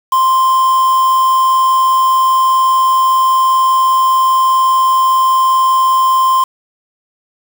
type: tone with quantisation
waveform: triangle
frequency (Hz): 1046.5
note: C6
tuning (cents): 0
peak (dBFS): -6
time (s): 0.12-6.44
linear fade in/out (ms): 5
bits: 4
effects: none